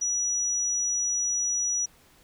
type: tone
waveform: sine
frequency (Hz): 5850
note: F#8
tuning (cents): -21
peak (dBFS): -24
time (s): 0.01-1.86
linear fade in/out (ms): 10
effects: pink hiss -58 dBFS RMS until 2.23 s